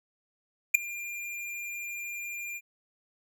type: tone with ADSR envelope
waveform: square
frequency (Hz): 2398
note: D7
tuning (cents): +36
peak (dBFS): -13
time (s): 0.74-2.61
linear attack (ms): 10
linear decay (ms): 6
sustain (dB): -23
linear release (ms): 48
effects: none